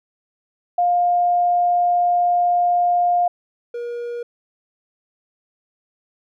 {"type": "tone pair in turn", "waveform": ["sine", "triangle"], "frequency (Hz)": [706, 476.7], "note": ["F5", "A#4"], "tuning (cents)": [19, 39], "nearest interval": "perfect fifth", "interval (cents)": 680, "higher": "first", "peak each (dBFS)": [-14, -23], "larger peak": "first", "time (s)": [[0.78, 3.28], [3.74, 4.23]], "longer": "first", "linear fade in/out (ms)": 5, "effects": []}